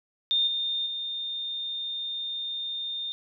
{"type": "tone with level steps", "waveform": "sine", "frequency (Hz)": 3633, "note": "A#7", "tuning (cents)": -45, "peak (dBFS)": [-21, -26, -30], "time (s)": [0.31, 3.12], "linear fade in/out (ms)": 0, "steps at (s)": [0.47, 0.86], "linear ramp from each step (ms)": 5, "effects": []}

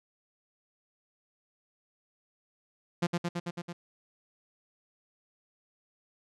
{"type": "tone with echo", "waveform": "sawtooth", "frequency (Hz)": 173.2, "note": "F3", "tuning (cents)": -14, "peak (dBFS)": -21, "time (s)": [3.02, 3.07], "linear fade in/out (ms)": 10, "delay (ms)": 110, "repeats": 6, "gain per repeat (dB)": -2, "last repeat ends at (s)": 3.73, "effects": ["low-pass 7000 Hz 12 dB/octave"]}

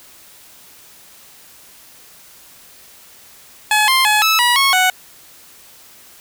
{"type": "tone with pitch steps", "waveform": "15% pulse", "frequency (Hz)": [850, 1052, 848, 1305, 968, 1096, 741], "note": ["G#5", "C6", "G#5", "E6", "B5", "C#6", "F#5"], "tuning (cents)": [40, 9, 36, -18, -35, -20, 2], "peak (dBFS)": -5, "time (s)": [3.71, 4.9], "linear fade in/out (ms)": 2, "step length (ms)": 170, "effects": ["white hiss -44 dBFS RMS until 6.2 s"]}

